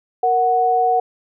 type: tone pair together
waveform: sine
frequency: 466.2 / 739.6 Hz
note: A#4 / F#5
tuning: 0 / -1 cents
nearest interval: minor sixth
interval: 799 cents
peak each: -20 / -14 dBFS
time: 0.23-1 s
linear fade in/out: 5 ms
effects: none